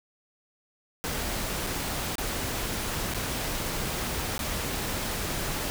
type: noise with dropouts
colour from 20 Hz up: pink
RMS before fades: -31 dBFS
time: 1.04-5.7 s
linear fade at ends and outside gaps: 0 ms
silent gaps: 1.665-1.669 / 2.155-2.182 / 3.138-3.146 / 4.38-4.392 s
effects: none